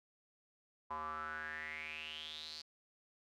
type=tone with band-pass filter sweep; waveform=square; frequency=77.78 Hz; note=D#2; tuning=in tune; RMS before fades=-45 dBFS; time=0.9-2.62 s; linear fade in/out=10 ms; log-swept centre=1000 to 4600 Hz; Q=8.1; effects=none